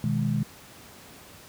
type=chord; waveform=sine; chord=G# minor; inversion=first; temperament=equal; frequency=123.47 / 155.56 / 207.7 Hz; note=B2 / D#3 / G#3; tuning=0 / 0 / 0 cents; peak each=-27 dBFS; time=0.04-0.43 s; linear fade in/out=0 ms; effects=pink hiss -48 dBFS RMS until 1.48 s + high-pass 80 Hz 12 dB/octave